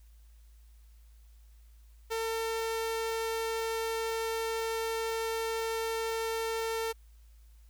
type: tone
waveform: sawtooth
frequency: 451 Hz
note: A4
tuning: 43 cents sharp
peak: -27 dBFS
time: 2.1-6.93 s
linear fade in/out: 20 ms
effects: added 55 Hz sine -53 dBFS peak until 7.69 s + white hiss -70 dBFS RMS until 7.69 s